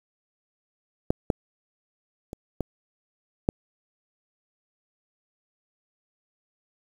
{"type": "clicks", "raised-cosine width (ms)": 2, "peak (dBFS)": [-7, -7, -22, -13, -7], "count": 5, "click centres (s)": [1.105, 1.302, 2.331, 2.607, 3.489], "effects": ["7-bit"]}